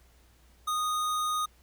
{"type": "tone", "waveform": "square", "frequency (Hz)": 1238, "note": "D#6", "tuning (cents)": -9, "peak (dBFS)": -28, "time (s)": [0.67, 1.46], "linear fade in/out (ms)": 10, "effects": ["added 60 Hz sine -59 dBFS peak until 1.62 s", "pink hiss -64 dBFS RMS until 1.62 s"]}